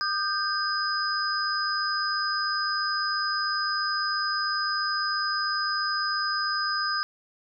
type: tone cluster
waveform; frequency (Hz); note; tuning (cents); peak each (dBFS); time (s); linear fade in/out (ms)
sine; 1215 / 1566 / 4997; D#6 / G6 / D#8; -42 / -2 / +7; -29; 0.01-7.03; 0
effects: none